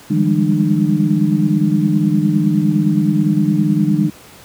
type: tone cluster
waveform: sine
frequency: 152 / 169.7 / 197.5 / 207.2 / 301.6 Hz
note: D#3 / F3 / G3 / G#3 / D4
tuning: -40 / -49 / +13 / -4 / +46 cents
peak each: -18 dBFS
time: 0.1-4.1 s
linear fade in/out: 10 ms
effects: pink hiss -41 dBFS RMS until 4.44 s + high-pass 80 Hz 12 dB/octave